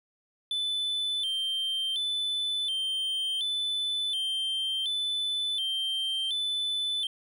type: tone with vibrato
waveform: triangle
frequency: 3322 Hz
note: G#7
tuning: in tune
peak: -26 dBFS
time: 0.51-7.07 s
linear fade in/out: 2 ms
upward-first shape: square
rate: 0.69 Hz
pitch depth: 92 cents each way
effects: none